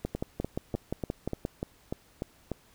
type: two click trains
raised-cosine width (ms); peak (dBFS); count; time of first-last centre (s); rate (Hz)
2; -17 / -18; 9 / 9; 0.05-1.451 / 0.15-2.517; 5.71 / 3.38
effects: pink hiss -61 dBFS RMS until 2.74 s